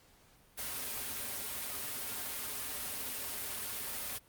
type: noise with comb filter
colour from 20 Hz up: white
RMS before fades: -39 dBFS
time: 0.57-4.19 s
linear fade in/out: 20 ms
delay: 6 ms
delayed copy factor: -0.9
effects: pink hiss -64 dBFS RMS until 4.28 s + Opus 48 kbps